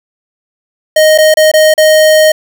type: tone with dropouts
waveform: square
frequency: 622 Hz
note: D#5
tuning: 1 cent flat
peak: -4 dBFS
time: 0.96-2.32 s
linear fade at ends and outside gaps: 5 ms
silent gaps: 1.178-1.184 / 1.341-1.37 / 1.516-1.537 / 1.74-1.778 s
effects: none